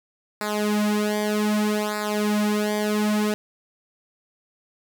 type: tone with flanger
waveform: sawtooth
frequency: 210.3 Hz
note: G#3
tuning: 22 cents sharp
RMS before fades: -23 dBFS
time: 0.41-3.34 s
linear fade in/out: 0 ms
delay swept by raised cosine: 0.32 to 4.02 ms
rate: 0.64 Hz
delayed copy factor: -0.95
effects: none

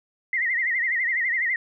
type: tone with vibrato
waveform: sine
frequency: 1975.5 Hz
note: B6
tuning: in tune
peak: -21 dBFS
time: 0.33-1.56 s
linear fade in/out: 2 ms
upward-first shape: sine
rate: 12 Hz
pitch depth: 120 cents each way
effects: none

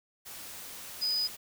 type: tone in noise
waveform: sine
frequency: 4978 Hz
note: D#8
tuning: in tune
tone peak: -27 dBFS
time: 1.01-1.28 s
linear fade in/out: 20 ms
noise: white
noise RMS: -44 dBFS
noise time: 0.25-1.37 s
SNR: +14 dB
effects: none

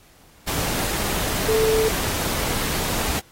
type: tone in noise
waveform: sine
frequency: 440 Hz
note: A4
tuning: in tune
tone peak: -17 dBFS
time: 1.48-1.89 s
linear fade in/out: 10 ms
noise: pink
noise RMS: -25 dBFS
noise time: 0.47-3.2 s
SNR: +5 dB
effects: pink hiss -53 dBFS RMS until 3.31 s + AAC 48 kbps

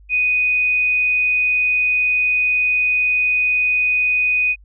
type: tone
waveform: sine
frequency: 2489 Hz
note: D#7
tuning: in tune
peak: -14 dBFS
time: 0.09-4.56 s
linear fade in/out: 50 ms
effects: added 50 Hz sine -43 dBFS peak until 4.64 s

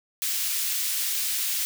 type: high-pass noise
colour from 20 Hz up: white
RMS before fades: -27 dBFS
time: 0.22-1.65 s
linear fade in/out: 0 ms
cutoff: 2400 Hz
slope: 12 dB/octave
effects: none

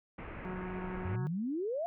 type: low-pass noise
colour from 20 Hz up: pink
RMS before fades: -44 dBFS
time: 0.18-1.16 s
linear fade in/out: 5 ms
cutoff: 2500 Hz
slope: 48 dB/octave
type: harmonic tone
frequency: 183.9 Hz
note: F#3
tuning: 10 cents flat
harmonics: 1 / 2 / 4 / 5 / 6 / 7 / 8 / 9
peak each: -40 / -43 / -54 / -50 / -54 / -57 / -57 / -55 dBFS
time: 0.45-1.27 s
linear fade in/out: 0 ms
type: exponential sweep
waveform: sine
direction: up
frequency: 85 to 707 Hz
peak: -32 dBFS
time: 1.05-1.86 s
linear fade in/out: 0 ms
effects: none

